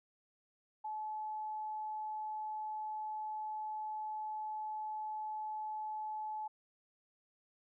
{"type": "tone", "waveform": "sine", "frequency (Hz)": 860, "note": "A5", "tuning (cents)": -40, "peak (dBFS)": -38, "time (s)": [0.84, 6.48], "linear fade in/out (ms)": 10, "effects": []}